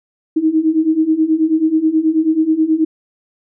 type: beating tone pair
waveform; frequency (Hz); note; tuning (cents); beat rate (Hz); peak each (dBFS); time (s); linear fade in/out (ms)
sine; 311.1 / 320.4; D#4 / E4; 0 / -49; 9.3; -16 / -13; 0.36-2.85; 10
effects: none